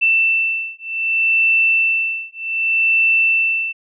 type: beating tone pair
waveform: sine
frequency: 2670 / 2670.65 Hz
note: E7 / E7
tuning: +22 / +22 cents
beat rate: 0.65 Hz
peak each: -17 dBFS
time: 0.01-3.73 s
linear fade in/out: 20 ms
effects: none